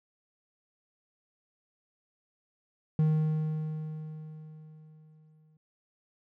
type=tone with exponential decay; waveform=triangle; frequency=155.56 Hz; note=D#3; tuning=in tune; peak=-19 dBFS; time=2.99-5.57 s; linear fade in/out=2 ms; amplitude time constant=560 ms; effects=none